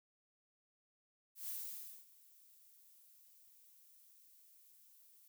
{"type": "noise with ADSR envelope", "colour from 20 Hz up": "violet", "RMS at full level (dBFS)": -43, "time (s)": [1.35, 5.28], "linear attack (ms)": 130, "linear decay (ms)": 570, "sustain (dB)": -22, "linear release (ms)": 4, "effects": []}